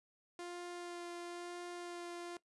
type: tone with vibrato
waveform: sawtooth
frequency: 349.2 Hz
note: F4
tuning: in tune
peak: -40 dBFS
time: 0.39-2.37 s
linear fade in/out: 2 ms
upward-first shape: sine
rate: 1 Hz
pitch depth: 11 cents each way
effects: noise-tail reverb RT60 0.1 s tail -18 dB re dry + resampled to 24000 Hz